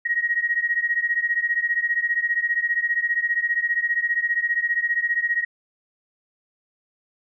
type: beating tone pair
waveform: sine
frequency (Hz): 1884 / 1899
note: A#6 / A#6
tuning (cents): +18 / +32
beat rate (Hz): 15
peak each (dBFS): -22 / -24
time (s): 0.05-5.45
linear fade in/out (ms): 10
effects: none